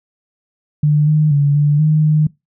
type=tone with pitch steps; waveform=sine; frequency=149.2 / 153 / 143.3 / 146.8 / 154.2 / 153.2 Hz; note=D3 / D#3 / D3 / D3 / D#3 / D#3; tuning=+28 / -29 / -42 / 0 / -15 / -27 cents; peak=-9 dBFS; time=0.83-2.27 s; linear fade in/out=5 ms; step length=240 ms; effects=noise-tail reverb RT60 0.2 s tail -22 dB re dry